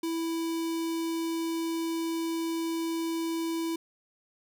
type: tone with notch filter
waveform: square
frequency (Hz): 329.6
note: E4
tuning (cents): 0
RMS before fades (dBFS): -31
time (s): 0.03-3.76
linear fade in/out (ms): 5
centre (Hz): 1500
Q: 1.4
effects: none